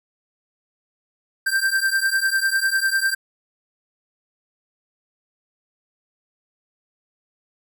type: beating tone pair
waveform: square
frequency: 1568 / 1578 Hz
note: G6 / G6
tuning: 0 / +11 cents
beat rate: 10 Hz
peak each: -22 dBFS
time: 1.46-3.15 s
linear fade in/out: 10 ms
effects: none